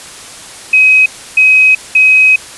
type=tone bursts at uneven times; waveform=sine; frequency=2533 Hz; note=D#7; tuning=30 cents sharp; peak=-3 dBFS; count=3; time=0.73-1.06 / 1.37-1.75 / 1.95-2.36 s; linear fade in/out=5 ms; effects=white hiss -30 dBFS RMS until 2.57 s + resampled to 24000 Hz